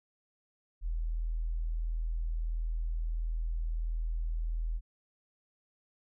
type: tone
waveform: sine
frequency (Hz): 40.75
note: E1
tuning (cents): -19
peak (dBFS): -30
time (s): 0.81-4.81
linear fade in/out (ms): 50
effects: none